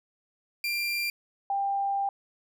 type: tone pair in turn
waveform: 30% pulse / sine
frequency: 2378 / 793.6 Hz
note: D7 / G5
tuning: +21 / +21 cents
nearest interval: octave + perfect fifth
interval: 1900 cents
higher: first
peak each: -25 dBFS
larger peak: neither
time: 0.64-1.1 / 1.5-2.09 s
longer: second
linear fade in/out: 2 ms
effects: none